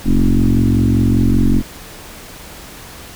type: tone with frequency modulation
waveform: sine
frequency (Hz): 113.3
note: A#2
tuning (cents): -49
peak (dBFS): -9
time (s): 0.04-1.63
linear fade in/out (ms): 50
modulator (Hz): 45.2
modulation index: 4.1
effects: pink hiss -35 dBFS RMS until 3.15 s